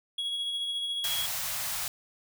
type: tone with tremolo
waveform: triangle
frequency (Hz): 3329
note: G#7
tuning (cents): +3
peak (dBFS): -27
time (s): 0.18-1.26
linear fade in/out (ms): 5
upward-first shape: sine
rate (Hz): 14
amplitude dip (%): 30
type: band-stop noise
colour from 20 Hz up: white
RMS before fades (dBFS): -33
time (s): 1.04-1.88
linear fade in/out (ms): 2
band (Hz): 180 to 580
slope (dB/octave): 48
effects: none